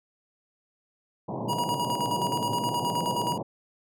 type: band-pass noise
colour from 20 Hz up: pink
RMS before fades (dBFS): -32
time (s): 1.28-3.43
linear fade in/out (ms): 10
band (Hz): 110 to 1000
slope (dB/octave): 96
type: tone with tremolo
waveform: square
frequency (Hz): 961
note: B5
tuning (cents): -48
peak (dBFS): -26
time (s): 1.48-3.38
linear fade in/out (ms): 20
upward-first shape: square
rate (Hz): 9.5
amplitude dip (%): 55
effects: none